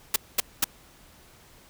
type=noise bursts; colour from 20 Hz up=white; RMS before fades=-21 dBFS; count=3; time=0.14-0.643 s; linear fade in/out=5 ms; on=21 ms; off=220 ms; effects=pink hiss -54 dBFS RMS until 1.69 s